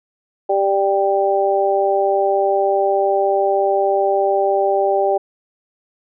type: harmonic tone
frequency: 196.7 Hz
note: G3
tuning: 6 cents sharp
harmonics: 2 / 3 / 4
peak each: -18 / -18 / -18 dBFS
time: 0.49-5.18 s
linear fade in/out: 10 ms
effects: none